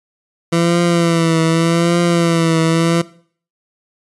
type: tone with vibrato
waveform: 20% pulse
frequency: 167.5 Hz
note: E3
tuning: 28 cents sharp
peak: -7 dBFS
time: 0.52-3.02 s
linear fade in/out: 10 ms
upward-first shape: triangle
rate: 0.84 Hz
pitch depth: 59 cents each way
effects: noise-tail reverb RT60 0.5 s tail -19 dB re dry + resampled to 24000 Hz